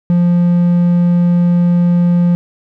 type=tone; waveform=triangle; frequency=174.61 Hz; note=F3; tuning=in tune; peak=-6 dBFS; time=0.1-2.35 s; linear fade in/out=0 ms; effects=none